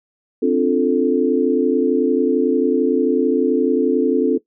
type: chord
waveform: sine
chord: D minor seventh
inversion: third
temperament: equal with one note detuned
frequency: 262.4 / 293.7 / 349.2 / 440 Hz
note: C4 / D4 / F4 / A4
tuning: +5 / 0 / 0 / 0 cents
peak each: -18 / -20 / -20 / -17 dBFS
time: 0.42-4.38 s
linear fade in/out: 10 ms
effects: noise-tail reverb RT60 0.1 s tail -18 dB re dry